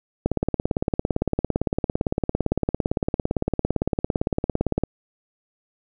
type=click train; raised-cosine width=2 ms; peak=-7 dBFS; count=82; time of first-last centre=0.26-4.836 s; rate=17.7 Hz; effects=none